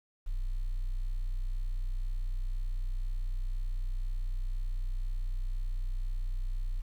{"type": "tone", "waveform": "sine", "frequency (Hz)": 31, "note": "B0", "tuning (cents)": 7, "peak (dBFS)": -27, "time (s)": [0.26, 6.82], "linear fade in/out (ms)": 20, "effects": ["tanh soft clip ceiling -29 dBFS", "10-bit"]}